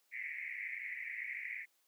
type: band-pass noise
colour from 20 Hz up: pink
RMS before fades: -43 dBFS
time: 0.11-1.66 s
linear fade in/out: 50 ms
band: 1900 to 2300 Hz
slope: 96 dB/octave
effects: white hiss -75 dBFS RMS until 1.87 s + high-pass 300 Hz 12 dB/octave